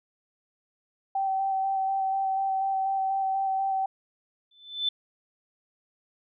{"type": "tone with vibrato", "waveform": "sine", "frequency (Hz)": 773, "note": "G5", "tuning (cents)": -24, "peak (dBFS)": -24, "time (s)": [1.15, 3.86], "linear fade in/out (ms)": 5, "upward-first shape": "square", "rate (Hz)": 4.1, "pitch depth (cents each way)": 12}
{"type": "tone with exponential growth", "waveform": "sine", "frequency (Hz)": 3520, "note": "A7", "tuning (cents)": 0, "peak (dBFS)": -21, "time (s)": [4.51, 4.89], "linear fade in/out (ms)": 5, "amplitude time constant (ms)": 81}
{"effects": []}